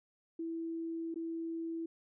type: tone with dropouts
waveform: sine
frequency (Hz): 329.6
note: E4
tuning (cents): 0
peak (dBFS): -36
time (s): 0.39-1.86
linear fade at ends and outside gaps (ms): 5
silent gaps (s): 1.143-1.158
effects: none